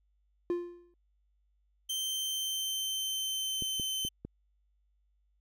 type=tone with exponential decay; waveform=triangle; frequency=349.2 Hz; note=F4; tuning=in tune; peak=-24 dBFS; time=0.5-0.94 s; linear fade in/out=1 ms; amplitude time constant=95 ms
type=tone with pitch glide; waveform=sawtooth; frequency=3119 to 3080 Hz; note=G7 to G7; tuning=-9 to -31 cents; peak=-29 dBFS; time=1.89-4.09 s; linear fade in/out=10 ms; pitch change=-22 cents; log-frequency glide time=2-3.92 s
type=clicks; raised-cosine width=3 ms; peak=-27 dBFS; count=4; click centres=3.623 / 3.798 / 4.05 / 4.25 s
effects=added 50 Hz sine -69 dBFS peak until 5.4 s